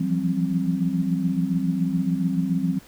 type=tone cluster; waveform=sine; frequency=168.8 / 175.9 / 191.8 / 263.6 Hz; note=E3 / F3 / G3 / C4; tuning=+41 / +13 / -37 / +13 cents; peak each=-26 dBFS; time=0-2.79 s; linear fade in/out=10 ms; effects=pink hiss -50 dBFS RMS until 2.87 s